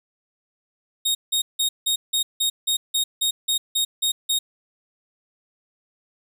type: tone bursts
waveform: sawtooth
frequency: 3729 Hz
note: A#7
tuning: in tune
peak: -16 dBFS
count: 13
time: 1.05-4.39 s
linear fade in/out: 10 ms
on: 100 ms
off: 170 ms
effects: none